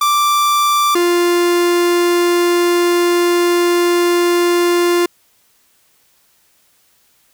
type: tone pair in turn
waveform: 45% pulse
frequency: 1174.7 / 349.2 Hz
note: D6 / F4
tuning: 0 / 0 cents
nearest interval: octave + major sixth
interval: 2100 cents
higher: first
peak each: -11 dBFS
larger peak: neither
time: 0.01-0.95 / 0.95-5.06 s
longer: second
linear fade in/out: 5 ms
effects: white hiss -56 dBFS RMS until 7.33 s